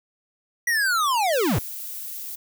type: linear sweep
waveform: square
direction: down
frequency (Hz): 1952 to 72.1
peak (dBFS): -20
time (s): 0.67-1.59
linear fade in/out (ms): 5
type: noise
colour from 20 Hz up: violet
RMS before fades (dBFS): -34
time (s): 1.32-2.36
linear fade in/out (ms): 10
effects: none